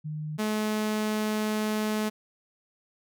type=tone pair in turn; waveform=sine / sawtooth; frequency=152.9 / 214.3 Hz; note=D#3 / A3; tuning=-30 / -45 cents; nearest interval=tritone; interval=585 cents; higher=second; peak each=-31 / -22 dBFS; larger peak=second; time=0.04-0.38 / 0.38-2.1 s; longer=second; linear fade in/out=20 ms; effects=none